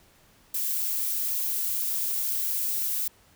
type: noise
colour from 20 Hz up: violet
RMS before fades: -28 dBFS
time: 0.54-3.08 s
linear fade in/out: 5 ms
effects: pink hiss -59 dBFS RMS until 3.35 s